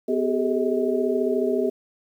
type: tone cluster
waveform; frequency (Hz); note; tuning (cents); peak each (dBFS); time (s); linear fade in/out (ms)
sine; 250.5 / 388.1 / 422.4 / 440.9 / 636; B3 / G4 / G#4 / A4 / D#5; +25 / -17 / +29 / +4 / +38; -26 / -24 / -25 / -32 / -29; 0.08-1.7; 10
effects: 9-bit